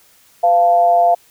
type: tone with amplitude modulation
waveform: sine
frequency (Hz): 693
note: F5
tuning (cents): -14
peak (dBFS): -6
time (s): 0.43-1.15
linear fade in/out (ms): 10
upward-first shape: sine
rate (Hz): 189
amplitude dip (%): 60
effects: white hiss -51 dBFS RMS until 1.3 s